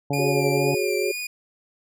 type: harmonic tone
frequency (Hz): 141.8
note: C#3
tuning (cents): +40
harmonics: 1 / 2 / 3 / 4 / 5 / 6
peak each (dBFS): -25 / -28 / -30 / -31 / -32 / -33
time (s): 0.1-0.75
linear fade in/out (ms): 5
type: tone with vibrato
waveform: sawtooth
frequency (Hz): 2410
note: D7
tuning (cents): +44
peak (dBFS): -25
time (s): 0.13-1.27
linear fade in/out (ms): 5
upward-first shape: triangle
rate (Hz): 2.1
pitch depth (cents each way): 43
type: chord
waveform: sine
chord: F# suspended second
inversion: none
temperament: equal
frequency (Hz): 370 / 415.3 / 554.4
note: F#4 / G#4 / C#5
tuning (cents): 0 / 0 / 0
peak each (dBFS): -25 / -25 / -29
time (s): 0.18-1.12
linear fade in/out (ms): 10
effects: none